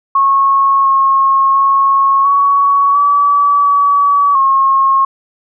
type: tone with pitch steps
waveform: sine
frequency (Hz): 1095 / 1085 / 1094 / 1121 / 1147 / 1140 / 1082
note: C#6 / C#6 / C#6 / C#6 / D6 / C#6 / C#6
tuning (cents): -22 / -37 / -23 / +19 / -41 / +48 / -42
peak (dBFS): -7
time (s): 0.15-5.05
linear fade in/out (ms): 5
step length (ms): 700
effects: none